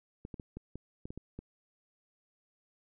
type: clicks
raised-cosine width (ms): 3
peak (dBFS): -29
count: 9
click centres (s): 0.251 / 0.342 / 0.398 / 0.57 / 0.756 / 1.055 / 1.105 / 1.176 / 1.39
effects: none